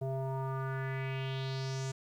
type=tone with low-pass filter sweep; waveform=square; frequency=133.2 Hz; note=C3; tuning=31 cents sharp; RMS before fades=-36 dBFS; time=0.01-1.92 s; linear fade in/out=10 ms; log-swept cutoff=580 to 7200 Hz; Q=3.5; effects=11-bit